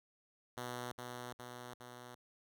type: tone with echo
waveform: 5% pulse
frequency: 122.8 Hz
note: B2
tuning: 9 cents flat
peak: -30 dBFS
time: 0.57-0.92 s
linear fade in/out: 5 ms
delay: 410 ms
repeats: 3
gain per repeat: -3 dB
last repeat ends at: 2.15 s
effects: none